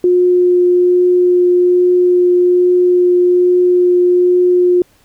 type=tone with vibrato; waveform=sine; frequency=357.9 Hz; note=F4; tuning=42 cents sharp; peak=-7 dBFS; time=0.04-4.82 s; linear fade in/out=2 ms; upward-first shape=triangle; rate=1.2 Hz; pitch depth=8 cents each way; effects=pink hiss -52 dBFS RMS until 5.04 s